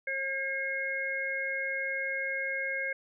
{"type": "harmonic tone", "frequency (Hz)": 539, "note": "C#5", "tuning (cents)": -49, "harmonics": [1, 3, 4], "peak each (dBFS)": [-38, -34, -33], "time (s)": [0.07, 2.93], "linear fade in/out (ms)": 5, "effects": []}